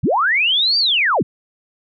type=linear two-way sweep; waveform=sine; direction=up then down; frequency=73.42 to 4753 to 73.42 Hz; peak=-13 dBFS; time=0.03-1.23 s; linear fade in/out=10 ms; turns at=0.78 s; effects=none